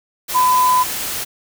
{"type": "tone in noise", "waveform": "sine", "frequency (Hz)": 1006, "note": "B5", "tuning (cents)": 32, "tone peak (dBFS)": -11, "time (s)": [0.34, 0.84], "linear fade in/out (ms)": 20, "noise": "white", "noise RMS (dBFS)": -24, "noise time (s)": [0.28, 1.25], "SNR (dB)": 10, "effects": []}